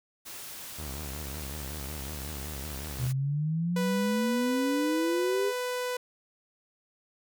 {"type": "noise", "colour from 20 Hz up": "white", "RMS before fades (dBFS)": -42, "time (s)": [0.25, 3.13], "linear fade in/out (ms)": 20}
{"type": "tone with vibrato", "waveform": "sawtooth", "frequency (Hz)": 71.7, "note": "D2", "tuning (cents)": -41, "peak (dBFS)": -33, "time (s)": [0.78, 3.08], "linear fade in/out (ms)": 10, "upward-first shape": "sine", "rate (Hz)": 5.4, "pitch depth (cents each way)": 150}
{"type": "exponential sweep", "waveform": "sine", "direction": "up", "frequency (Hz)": [122.7, 415.3], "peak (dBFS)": -26, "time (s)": [2.98, 5.53], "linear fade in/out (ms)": 50}
{"type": "tone with pitch glide", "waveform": "sawtooth", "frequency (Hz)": [493.9, 497.3], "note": ["B4", "B4"], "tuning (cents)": [0, 12], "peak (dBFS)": -26, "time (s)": [3.76, 5.97], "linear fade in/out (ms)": 5, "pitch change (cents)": 12, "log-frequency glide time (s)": [4.02, 5.5]}
{"effects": []}